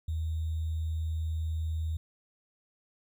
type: tone with sample-and-hold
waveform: sine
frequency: 80.1 Hz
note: E2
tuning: 49 cents flat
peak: -29 dBFS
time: 0.08-1.97 s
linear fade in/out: 5 ms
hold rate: 3675 Hz
effects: none